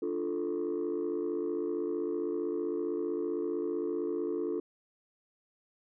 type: chord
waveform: sine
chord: D minor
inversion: none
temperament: equal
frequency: 293.7 / 349.2 / 440 Hz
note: D4 / F4 / A4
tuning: 0 / 0 / 0 cents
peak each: -35 / -32 / -33 dBFS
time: 0.02-4.6 s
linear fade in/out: 5 ms
effects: tanh soft clip ceiling -26 dBFS